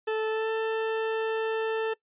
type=tone with pitch glide; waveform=40% pulse; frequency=437.7 to 443.8 Hz; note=A4 to A4; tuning=-9 to +15 cents; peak=-25 dBFS; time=0.07-1.94 s; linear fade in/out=10 ms; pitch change=+24 cents; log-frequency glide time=0.29-0.5 s; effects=noise-tail reverb RT60 0.1 s tail -22 dB re dry + resampled to 8000 Hz